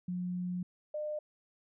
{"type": "tone pair in turn", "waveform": "sine", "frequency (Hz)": [179.5, 603.8], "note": ["F3", "D5"], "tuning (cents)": [48, 48], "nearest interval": "octave + major sixth", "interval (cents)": 2100, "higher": "second", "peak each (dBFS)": [-33, -34], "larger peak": "first", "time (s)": [[0.08, 0.63], [0.94, 1.19]], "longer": "first", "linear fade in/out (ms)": 5, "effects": []}